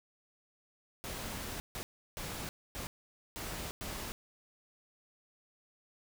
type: noise bursts at uneven times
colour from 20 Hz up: pink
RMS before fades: -41 dBFS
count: 6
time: 1.04-1.6 / 1.75-1.83 / 2.17-2.49 / 2.75-2.87 / 3.36-3.71 / 3.81-4.12 s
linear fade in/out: 0 ms
effects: none